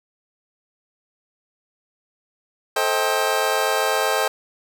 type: chord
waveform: 25% pulse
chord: A half-diminished seventh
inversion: none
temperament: just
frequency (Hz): 440 / 528 / 633.6 / 792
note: A4 / C5 / Eb5 / G5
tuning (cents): 0 / +16 / +31 / +18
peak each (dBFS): -21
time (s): 2.76-4.28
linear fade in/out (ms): 5
effects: none